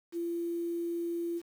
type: tone with quantisation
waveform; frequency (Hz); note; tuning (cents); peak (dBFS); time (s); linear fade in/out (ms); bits
sine; 340.6; F4; -43; -31; 0.12-1.42; 50; 9
effects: none